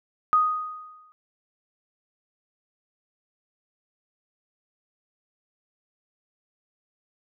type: tone with exponential decay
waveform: sine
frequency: 1244.5 Hz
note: D#6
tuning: in tune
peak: -14 dBFS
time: 0.33-1.12 s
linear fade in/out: 0 ms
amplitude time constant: 170 ms
effects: none